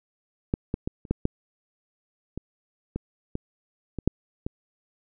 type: clicks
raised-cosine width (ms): 3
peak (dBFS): -10 / -13 / -14 / -30 / -10 / -9 / -19 / -16 / -16 / -18 / -6 / -16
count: 12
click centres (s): 0.539 / 0.741 / 0.875 / 1.052 / 1.11 / 1.254 / 2.376 / 2.96 / 3.354 / 3.987 / 4.076 / 4.465
effects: none